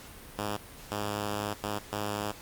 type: tone bursts at uneven times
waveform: 5% pulse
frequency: 103.83 Hz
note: G#2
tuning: in tune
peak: -20 dBFS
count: 4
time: 0.38-0.57 / 0.91-1.54 / 1.63-1.79 / 1.92-2.32 s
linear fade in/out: 10 ms
effects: pink hiss -48 dBFS RMS until 2.41 s + Opus 48 kbps